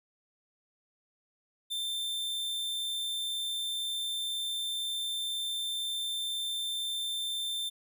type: tone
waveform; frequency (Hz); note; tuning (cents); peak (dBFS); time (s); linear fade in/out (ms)
45% pulse; 3569; A7; +24; -32; 1.7-7.7; 20
effects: none